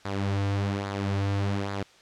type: tone with flanger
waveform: sawtooth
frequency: 99.4 Hz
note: G2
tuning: 25 cents sharp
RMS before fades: -28 dBFS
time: 0.05-1.83 s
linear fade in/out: 5 ms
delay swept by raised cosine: 0.34 to 5.34 ms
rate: 1.2 Hz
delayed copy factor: -0.55
effects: white hiss -55 dBFS RMS until 2.01 s + low-pass 5000 Hz 12 dB/octave